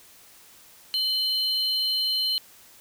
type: tone pair together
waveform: triangle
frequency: 2996 / 4168 Hz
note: F#7 / C8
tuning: +21 / -7 cents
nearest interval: tritone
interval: 572 cents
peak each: -26 / -23 dBFS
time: 0.94-2.38 s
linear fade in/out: 0 ms
effects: white hiss -52 dBFS RMS until 2.8 s